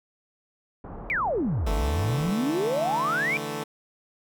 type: low-pass noise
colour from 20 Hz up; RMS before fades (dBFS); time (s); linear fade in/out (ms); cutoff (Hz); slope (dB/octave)
pink; -39; 0.84-2.31; 2; 1100; 24
type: exponential two-way sweep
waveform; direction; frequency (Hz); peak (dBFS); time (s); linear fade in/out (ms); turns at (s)
sine; down then up; 2426 to 46 to 2426; -23; 1.1-3.37; 0; 1.71
type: chord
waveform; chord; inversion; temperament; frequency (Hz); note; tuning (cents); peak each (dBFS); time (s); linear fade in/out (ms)
10% pulse; D suspended second; none; equal; 146.83 / 164.81 / 220; D3 / E3 / A3; 0 / 0 / 0; -26 / -28 / -25; 1.66-3.64; 10
effects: none